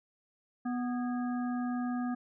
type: harmonic tone with a mistuned harmonic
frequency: 246.3 Hz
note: B3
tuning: 5 cents flat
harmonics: 1 / 3 / 5 / 7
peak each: -31 / -41 / -45 / -48 dBFS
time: 0.65-2.15 s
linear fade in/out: 10 ms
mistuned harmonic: 7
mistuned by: -80 cents
effects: none